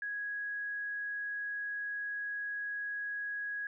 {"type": "tone", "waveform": "sine", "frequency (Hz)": 1661.2, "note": "G#6", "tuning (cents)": 0, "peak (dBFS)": -35, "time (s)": [0.02, 3.67], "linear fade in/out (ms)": 2, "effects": []}